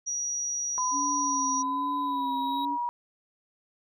sine tone, 5780 Hz, F#8, 41 cents flat, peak -28 dBFS, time 0.06-1.63 s, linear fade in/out 20 ms
triangle tone with exponential growth, 3825 Hz, A#7, 44 cents sharp, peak -35 dBFS, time 0.48-2.65 s, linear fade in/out 2 ms, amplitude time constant 470 ms
sine tone with pitch glide, 1007 to 961 Hz, B5 to B5, +33 to -48 cents, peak -27 dBFS, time 0.78-2.89 s, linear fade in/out 0 ms, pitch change -81 cents, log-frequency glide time 2.04-2.36 s
sine tone with vibrato, 277.2 Hz, C#4, in tune, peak -33 dBFS, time 0.91-2.78 s, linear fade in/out 50 ms, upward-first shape sine, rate 1.2 Hz, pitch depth 55 cents each way
effects none

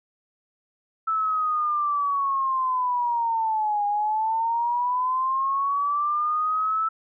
sine linear two-way sweep, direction down then up, 1318.5 to 816 to 1318.5 Hz, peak -21 dBFS, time 1.07-6.89 s, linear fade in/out 10 ms, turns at 3.86 s, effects none

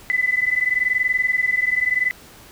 sine tone pair together, 1994.2 / 2015 Hz, B6 / B6, +16 / +34 cents, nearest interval unison, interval 18 cents, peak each -20 dBFS, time 0.1-2.11 s, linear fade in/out 0 ms, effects pink hiss -45 dBFS RMS until 2.51 s

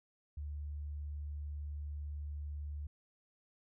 sine tone, 73.5 Hz, D2, 2 cents sharp, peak -39 dBFS, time 0.37-2.87 s, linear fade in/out 5 ms, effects none

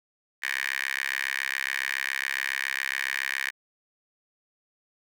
10% pulse tone with high-pass filter, 67.2 Hz, C2, 47 cents sharp, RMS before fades -30 dBFS, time 0.42-3.51 s, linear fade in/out 20 ms, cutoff 1900 Hz, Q 6.9, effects none

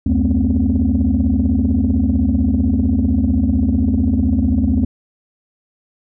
sine tone cluster, 71.6 / 87.3 / 213.9 / 245.3 / 265.4 Hz, D2 / F2 / A3 / B3 / C4, -43 / 0 / -49 / -12 / +25 cents, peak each -18 dBFS, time 0.06-4.85 s, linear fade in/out 5 ms, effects tanh soft clip ceiling -6 dBFS

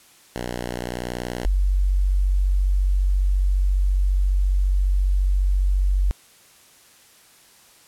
5% pulse / sine tone pair in turn, 60.6 / 47.29 Hz, B1 / F#1, -32 / +39 cents, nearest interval major third, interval 429 cents, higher first, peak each -16 dBFS, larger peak neither, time 0.36-1.45 / 1.45-6.11 s, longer second, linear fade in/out 0 ms, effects white hiss -52 dBFS RMS until 7.87 s + low-pass 12000 Hz 12 dB/octave

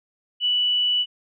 sine tone, 2960 Hz, F#7, in tune, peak -18 dBFS, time 0.4-1.06 s, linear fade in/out 50 ms, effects none

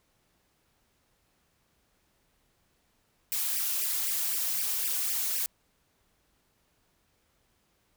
blue noise with flanger, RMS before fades -30 dBFS, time 3.32-5.46 s, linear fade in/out 0 ms, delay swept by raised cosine 0.37 to 2.87 ms, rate 3.9 Hz, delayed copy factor +1, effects pink hiss -71 dBFS RMS until 7.96 s

